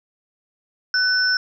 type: tone pair together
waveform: sine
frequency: 1500 / 5345 Hz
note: F#6 / E8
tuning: +23 / +23 cents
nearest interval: octave + minor seventh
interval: 2200 cents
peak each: -18 / -20 dBFS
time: 0.94-1.37 s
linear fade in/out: 2 ms
effects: 9-bit